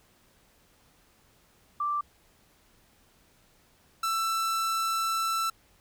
sine / 45% pulse tone pair in turn, 1174.7 / 1331.2 Hz, D6 / E6, 0 / +17 cents, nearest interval major second, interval 217 cents, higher second, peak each -26 / -26 dBFS, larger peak neither, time 1.8-2.01 / 4.03-5.5 s, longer second, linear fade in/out 5 ms, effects pink hiss -63 dBFS RMS until 5.8 s

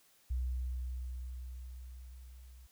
sine tone with level ramp, 62.7 Hz, B1, 27 cents sharp, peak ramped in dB -31 to -52 dBFS, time 0.3-2.67 s, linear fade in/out 10 ms, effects white hiss -67 dBFS RMS until 2.71 s

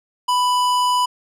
sine tone with hard clipping, 992 Hz, B5, 7 cents sharp, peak -17 dBFS, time 0.28-1.06 s, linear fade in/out 10 ms, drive 16 dB, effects none

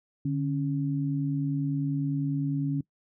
sine tone pair together, 146.31 / 276.2 Hz, D3 / C#4, -6 / -6 cents, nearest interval major seventh, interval 1100 cents, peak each -27 / -29 dBFS, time 0.25-2.81 s, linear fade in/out 5 ms, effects noise-tail reverb RT60 0.1 s tail -22 dB re dry

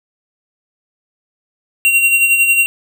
square tone with tremolo, 2750 Hz, F7, 27 cents flat, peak -8 dBFS, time 1.85-2.66 s, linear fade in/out 0 ms, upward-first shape sine, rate 11 Hz, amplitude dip 50%, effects none

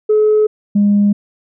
sine tone pair in turn, 427.3 / 204.2 Hz, G#4 / G#3, +49 / -29 cents, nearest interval octave + minor second, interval 1278 cents, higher first, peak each -7 dBFS, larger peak neither, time 0.09-0.47 / 0.75-1.13 s, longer neither, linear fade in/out 10 ms, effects tanh soft clip ceiling -5 dBFS

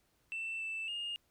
sine tone with pitch steps, 2671 / 2649 / 2836 Hz, E7 / E7 / F7, +22 / +8 / +26 cents, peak -35 dBFS, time 0.32-1.16 s, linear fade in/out 0 ms, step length 280 ms, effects tanh soft clip ceiling -34 dBFS + pink hiss -74 dBFS RMS until 1.3 s

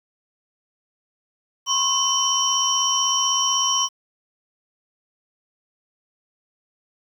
sine tone cluster, 1009 / 1085 / 3047 / 5520 / 5740 Hz, B5 / C#6 / G7 / F8 / F8, +37 / -37 / -50 / -21 / +47 cents, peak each -29 / -24 / -22 / -27 / -22 dBFS, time 1.66-3.89 s, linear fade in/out 50 ms, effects tanh soft clip ceiling -8 dBFS + 8-bit

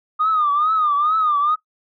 sine tone with vibrato, 1222 Hz, D#6, 32 cents flat, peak -14 dBFS, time 0.19-1.56 s, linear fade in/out 20 ms, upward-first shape triangle, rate 2.3 Hz, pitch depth 130 cents each way, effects noise-tail reverb RT60 0.1 s tail -18 dB re dry + tanh soft clip ceiling -10 dBFS

